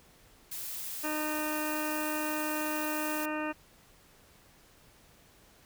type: noise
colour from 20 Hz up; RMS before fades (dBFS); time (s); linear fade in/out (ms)
blue; -39; 0.51-3.26; 10
type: harmonic tone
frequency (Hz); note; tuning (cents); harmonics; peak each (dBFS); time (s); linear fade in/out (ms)
305.8; D#4; -30; 1 / 2 / 3 / 4 / 5 / 6 / 8 / 9; -35 / -38 / -40 / -41 / -42 / -43 / -44 / -45; 1.03-3.53; 20
effects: pink hiss -60 dBFS RMS until 5.65 s